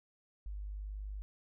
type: tone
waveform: sine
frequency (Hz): 50.5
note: G#1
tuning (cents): -48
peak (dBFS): -39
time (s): 0.46-1.22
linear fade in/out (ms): 0
effects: none